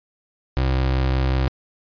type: tone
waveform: 30% pulse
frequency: 65.41 Hz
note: C2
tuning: in tune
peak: -15 dBFS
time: 0.57-1.48 s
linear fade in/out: 0 ms
effects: resampled to 11025 Hz